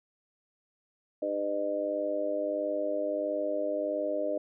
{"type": "harmonic tone", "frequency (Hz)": 101.5, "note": "G#2", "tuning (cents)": -39, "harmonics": [3, 4, 5, 6], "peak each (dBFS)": [-36, -40, -35, -30], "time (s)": [1.22, 4.38], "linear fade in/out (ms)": 5, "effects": []}